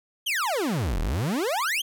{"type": "exponential two-way sweep", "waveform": "40% pulse", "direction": "down then up", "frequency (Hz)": [3322, 35.9, 3322], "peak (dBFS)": -23, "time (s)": [0.26, 1.82], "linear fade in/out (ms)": 10, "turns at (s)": 1, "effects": []}